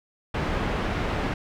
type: low-pass noise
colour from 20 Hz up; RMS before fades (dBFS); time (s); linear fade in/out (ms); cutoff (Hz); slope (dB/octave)
pink; -27; 0.34-1.34; 5; 2200; 12
effects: none